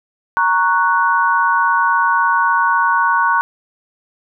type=chord; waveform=sine; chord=F# major; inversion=first; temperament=equal; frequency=932.3 / 1108.7 / 1480 Hz; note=A#5 / C#6 / F#6; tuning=0 / 0 / 0 cents; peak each=-16 dBFS; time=0.37-3.41 s; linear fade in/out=0 ms; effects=none